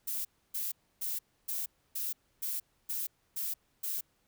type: noise bursts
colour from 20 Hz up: violet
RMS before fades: -35 dBFS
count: 9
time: 0.07-4.01 s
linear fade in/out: 10 ms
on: 180 ms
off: 290 ms
effects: pink hiss -73 dBFS RMS until 4.27 s